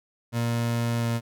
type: tone with pitch glide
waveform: 30% pulse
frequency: 117.5 to 116.62 Hz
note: A#2 to A#2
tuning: +14 to +1 cents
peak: -21 dBFS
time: 0.32-1.21 s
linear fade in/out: 50 ms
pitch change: -13 cents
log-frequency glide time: 0.99-1.05 s
effects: none